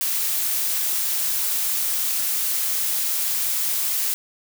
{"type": "noise", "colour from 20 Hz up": "blue", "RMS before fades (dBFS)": -23, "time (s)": [0.01, 4.14], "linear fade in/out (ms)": 0, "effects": []}